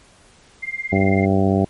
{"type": "tone with tremolo", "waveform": "sine", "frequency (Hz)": 2100, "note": "C7", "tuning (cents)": 6, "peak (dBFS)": -20, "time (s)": [0.62, 1.26], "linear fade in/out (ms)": 20, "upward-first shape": "triangle", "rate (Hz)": 18, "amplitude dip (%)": 100}
{"type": "harmonic tone", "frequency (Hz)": 96.9, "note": "G2", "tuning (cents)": -20, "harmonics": [1, 2, 3, 4, 5, 6, 7, 8], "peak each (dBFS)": [-20, -18, -22, -22, -28, -28, -24, -29], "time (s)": [0.92, 1.65], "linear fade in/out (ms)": 5}
{"effects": ["pink hiss -51 dBFS RMS until 1.69 s", "MP3 48 kbps"]}